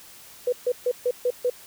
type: tone bursts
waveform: sine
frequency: 493.9 Hz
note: B4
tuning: in tune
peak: -19 dBFS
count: 6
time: 0.47-1.5 s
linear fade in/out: 5 ms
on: 55 ms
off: 140 ms
effects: white hiss -47 dBFS RMS until 1.66 s